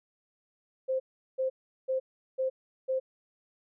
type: tone bursts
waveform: sine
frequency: 523.3 Hz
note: C5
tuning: in tune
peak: -26 dBFS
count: 5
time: 0.88-3 s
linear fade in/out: 20 ms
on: 120 ms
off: 380 ms
effects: none